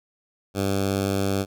10% pulse tone with notch filter, 98 Hz, G2, in tune, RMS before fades -24 dBFS, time 0.54-1.46 s, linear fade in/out 50 ms, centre 1900 Hz, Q 1.5, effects none

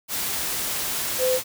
sine tone in noise, 511 Hz, C5, 41 cents flat, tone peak -19 dBFS, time 1.18-1.4 s, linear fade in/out 50 ms, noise white, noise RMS -27 dBFS, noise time 0.08-1.44 s, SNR +5 dB, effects none

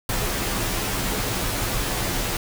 pink noise with comb filter, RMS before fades -25 dBFS, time 0.09-2.37 s, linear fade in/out 2 ms, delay 13 ms, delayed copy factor -0.8, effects none

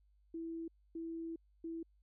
sine tone bursts at uneven times, 329.6 Hz, E4, in tune, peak -40 dBFS, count 3, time 0.34-0.68 / 0.95-1.36 / 1.64-1.83 s, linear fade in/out 5 ms, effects added 50 Hz sine -67 dBFS peak until 2.02 s

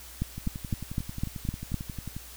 two click trains, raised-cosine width 5 ms, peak -15 / -23 dBFS, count 7 / 21, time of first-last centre 0.22-1.743 / 0.38-2.166 s, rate 3.94 / 11.2 Hz, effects added 60 Hz sine -49 dBFS peak until 2.36 s + white hiss -47 dBFS RMS until 2.36 s

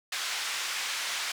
pink band-pass noise, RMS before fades -33 dBFS, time 0.12-1.32 s, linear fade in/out 5 ms, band 1600 to 6900 Hz, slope 12 dB/octave, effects none

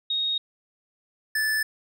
sine / square tone pair in turn, 3739 / 1745.8 Hz, A#7 / A6, +4 / -14 cents, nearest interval octave + minor second, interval 1318 cents, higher first, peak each -23 dBFS, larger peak neither, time 0.1-0.38 / 1.35-1.63 s, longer neither, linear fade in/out 5 ms, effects none

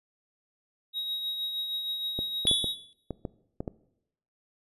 triangle tone with tremolo, 3800 Hz, A#7, 33 cents sharp, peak -27 dBFS, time 0.93-2.76 s, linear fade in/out 50 ms, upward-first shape triangle, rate 6.4 Hz, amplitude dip 45%
clicks, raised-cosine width 2 ms, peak -19 dBFS, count 8, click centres 2.19 / 2.453 / 2.513 / 2.643 / 3.107 / 3.252 / 3.605 / 3.678 s
square tone with exponential decay, 3431 Hz, A7, 44 cents flat, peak -19 dBFS, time 2.47-2.93 s, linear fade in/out 0 ms, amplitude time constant 99 ms
effects noise-tail reverb RT60 0.8 s tail -20 dB re dry + resampled to 32000 Hz

